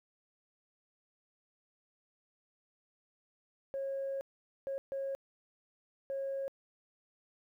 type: tone bursts at uneven times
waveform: sine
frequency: 545 Hz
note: C#5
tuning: 29 cents flat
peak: -33 dBFS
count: 4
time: 3.74-4.21 / 4.67-4.78 / 4.92-5.15 / 6.1-6.48 s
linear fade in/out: 0 ms
effects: tanh soft clip ceiling -31 dBFS + 12-bit